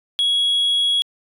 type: tone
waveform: sine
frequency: 3331 Hz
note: G#7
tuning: 4 cents sharp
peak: -13 dBFS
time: 0.19-1.02 s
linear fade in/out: 0 ms
effects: tanh soft clip ceiling -14 dBFS